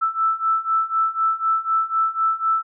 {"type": "beating tone pair", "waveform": "sine", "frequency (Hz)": [1318.5, 1322.5], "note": ["E6", "E6"], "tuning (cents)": [0, 5], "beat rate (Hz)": 4, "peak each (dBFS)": [-22, -20], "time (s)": [0.01, 2.63], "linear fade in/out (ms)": 20, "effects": []}